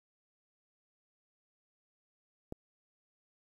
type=click; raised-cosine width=2 ms; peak=-26 dBFS; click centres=2.524 s; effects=10-bit